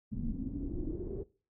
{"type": "noise with low-pass filter sweep", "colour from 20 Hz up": "brown", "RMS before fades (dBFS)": -37, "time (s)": [0.11, 1.24], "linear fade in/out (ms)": 20, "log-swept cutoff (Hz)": [210, 420], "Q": 9.2, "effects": ["noise-tail reverb RT60 0.4 s tail -21 dB re dry"]}